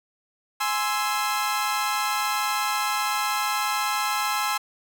sawtooth chord, Ab augmented, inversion none, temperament equal with one note detuned, 834 / 1046.5 / 1318.5 Hz, Ab5 / C6 / E6, +7 / 0 / 0 cents, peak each -24 dBFS, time 0.6-4.58 s, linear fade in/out 10 ms, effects none

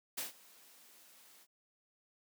white noise with ADSR envelope, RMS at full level -38 dBFS, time 0.17-1.47 s, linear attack 11 ms, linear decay 140 ms, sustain -23 dB, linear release 46 ms, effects high-pass 200 Hz 12 dB/octave

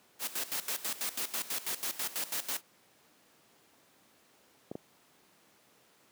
white noise with tremolo, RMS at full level -34 dBFS, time 0.19-2.62 s, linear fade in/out 50 ms, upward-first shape square, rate 6.1 Hz, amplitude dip 80%
clicks, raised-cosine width 2 ms, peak -23 dBFS, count 2, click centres 4.715 / 4.754 s
effects pink hiss -64 dBFS RMS until 6.11 s + high-pass 200 Hz 12 dB/octave

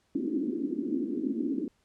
pink band-pass noise, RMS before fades -31 dBFS, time 0.15-1.68 s, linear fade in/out 2 ms, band 240 to 340 Hz, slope 48 dB/octave, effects pink hiss -71 dBFS RMS until 1.84 s + low-pass 9000 Hz 12 dB/octave

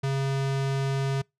square tone, 136.3 Hz, C#3, 29 cents flat, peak -25 dBFS, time 0.03-1.22 s, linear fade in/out 10 ms, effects noise-tail reverb RT60 0.2 s tail -26 dB re dry + low-pass 7000 Hz 12 dB/octave

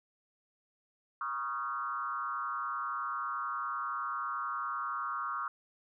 sine tone with frequency modulation, 1234 Hz, D#6, 15 cents flat, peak -33 dBFS, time 1.21-5.48 s, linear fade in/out 2 ms, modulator 131 Hz, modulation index 1.4, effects none

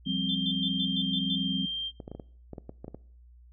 sine tone, 3171 Hz, G7, 19 cents sharp, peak -30 dBFS, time 0.05-1.92 s, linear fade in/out 50 ms
sine chord, F suspended second, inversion none, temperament equal, 174.61 / 196 / 261.6 Hz, F3 / G3 / C4, 0 / 0 / 0 cents, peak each -33 dBFS, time 0.06-1.66 s, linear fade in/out 10 ms
sine tone bursts, 3513 Hz, A7, 3 cents flat, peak -29 dBFS, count 7, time 0.29-1.356 s, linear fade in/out 5 ms, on 58 ms, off 110 ms
clicks, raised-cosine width 2 ms, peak -26 dBFS, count 11, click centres 2.002 / 2.079 / 2.116 / 2.15 / 2.198 / 2.533 / 2.582 / 2.694 / 2.845 / 2.881 / 2.946 s
effects noise-tail reverb RT60 0.6 s tail -21 dB re dry + added 60 Hz sine -51 dBFS peak until 3.52 s

